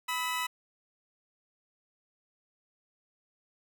20% pulse tone pair together, 991.9 / 1284 Hz, B5 / E6, +7 / -46 cents, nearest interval major third, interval 447 cents, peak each -27 / -30 dBFS, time 0.08-0.47 s, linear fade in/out 10 ms, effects none

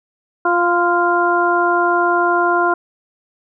harmonic tone with a mistuned harmonic, 349.2 Hz, F4, in tune, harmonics 1 / 2 / 3 / 4, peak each -18 / -18 / -18 / -18 dBFS, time 0.45-2.74 s, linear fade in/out 5 ms, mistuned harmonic 3, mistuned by -19 cents, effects none

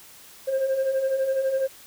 sine beating tone pair, 523 / 535 Hz, C5 / C5, -1 / +38 cents, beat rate 12 Hz, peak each -27 / -20 dBFS, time 0.47-1.68 s, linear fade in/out 20 ms, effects tanh soft clip ceiling -19 dBFS + white hiss -48 dBFS RMS until 1.86 s

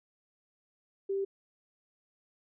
sine tone, 392 Hz, G4, in tune, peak -29 dBFS, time 1.09-1.25 s, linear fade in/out 10 ms, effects none

